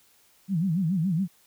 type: tone with vibrato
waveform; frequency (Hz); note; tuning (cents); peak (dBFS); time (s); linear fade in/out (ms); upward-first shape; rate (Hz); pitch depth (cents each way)
sine; 175.8; F3; +12; -22; 0.48-1.28; 50; sine; 7.1; 210
effects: white hiss -61 dBFS RMS until 1.46 s